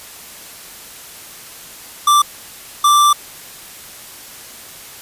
square tone bursts at uneven times, 1174.7 Hz, D6, in tune, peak -9 dBFS, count 2, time 2.07-2.22 / 2.84-3.13 s, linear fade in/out 5 ms, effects white hiss -36 dBFS RMS until 5.01 s + resampled to 32000 Hz

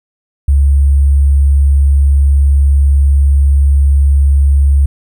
sine tone with sample-and-hold, 69.8 Hz, C#2, 13 cents sharp, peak -5 dBFS, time 0.48-4.86 s, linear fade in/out 5 ms, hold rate 8820 Hz, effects none

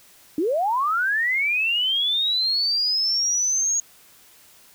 sine linear sweep, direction up, 283.2 to 6670 Hz, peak -19 dBFS, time 0.38-3.8 s, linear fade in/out 2 ms, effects white hiss -52 dBFS RMS until 4.74 s

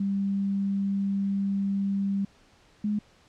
sine tone pair in turn, 197.5 / 208.9 Hz, G3 / G#3, +13 / +10 cents, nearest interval minor second, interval 97 cents, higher second, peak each -24 dBFS, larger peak neither, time 0-2.25 / 2.84-2.99 s, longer first, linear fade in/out 5 ms, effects pink hiss -59 dBFS RMS until 3.28 s + low-pass 6000 Hz 12 dB/octave

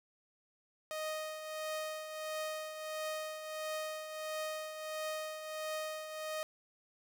sawtooth tone with tremolo, 622.3 Hz, D#5, in tune, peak -32 dBFS, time 0.91-6.43 s, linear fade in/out 0 ms, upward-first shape triangle, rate 1.5 Hz, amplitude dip 60%, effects none

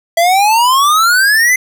square exponential sweep, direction up, 659.3 to 2072 Hz, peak -8 dBFS, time 0.17-1.56 s, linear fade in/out 5 ms, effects none

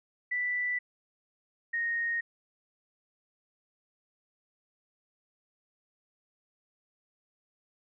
sine tone pair in turn, 1975.5 / 1861.4 Hz, B6 / A#6, 0 / -3 cents, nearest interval minor second, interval 103 cents, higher first, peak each -28 dBFS, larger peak neither, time 0.31-0.79 / 1.73-2.21 s, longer neither, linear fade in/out 10 ms, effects none

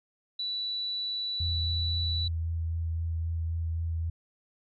sine tone, 3951 Hz, B7, in tune, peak -30 dBFS, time 0.39-2.28 s, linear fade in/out 5 ms
sine tone with vibrato, 82.41 Hz, E2, in tune, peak -28 dBFS, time 1.4-4.1 s, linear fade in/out 5 ms, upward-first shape sine, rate 3.8 Hz, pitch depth 14 cents each way
effects none

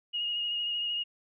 sine tone with vibrato, 2867 Hz, F7, 45 cents sharp, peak -29 dBFS, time 0.13-1.04 s, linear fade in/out 20 ms, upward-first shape sine, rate 13 Hz, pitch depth 20 cents each way, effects none

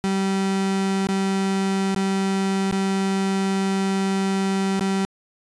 35% pulse tone with dropouts, 193.5 Hz, G3, 22 cents flat, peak -18 dBFS, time 0.04-5.05 s, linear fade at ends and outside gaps 0 ms, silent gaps 1.07-1.088 / 1.947-1.962 / 2.712-2.724 / 4.795-4.809 s, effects resampled to 22050 Hz

